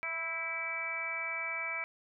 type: harmonic tone with a mistuned harmonic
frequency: 329.6 Hz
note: E4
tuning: in tune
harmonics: 2 / 3 / 4 / 5 / 6 / 7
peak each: -46 / -46 / -43 / -47 / -44 / -35 dBFS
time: 0.03-1.84 s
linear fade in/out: 0 ms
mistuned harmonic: 5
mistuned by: -34 cents
effects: none